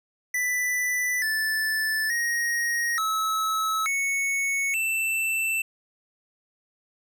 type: tone with pitch steps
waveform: square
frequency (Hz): 1985 / 1753 / 1877 / 1296 / 2211 / 2666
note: B6 / A6 / A#6 / E6 / C#7 / E7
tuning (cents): +8 / -7 / +11 / -30 / -5 / +19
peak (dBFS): -24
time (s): 0.34-5.62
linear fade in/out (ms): 5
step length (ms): 880
effects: none